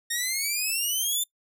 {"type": "exponential sweep", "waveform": "10% pulse", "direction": "up", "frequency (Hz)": [1841, 3582], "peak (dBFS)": -17, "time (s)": [0.1, 1.24], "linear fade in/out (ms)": 10, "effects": ["noise-tail reverb RT60 0.1 s tail -22 dB re dry"]}